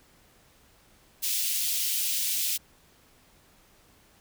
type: high-pass noise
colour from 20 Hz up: white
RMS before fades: -28 dBFS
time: 1.22-2.58 s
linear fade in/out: 20 ms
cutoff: 2600 Hz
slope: 24 dB/octave
effects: pink hiss -60 dBFS RMS until 4.2 s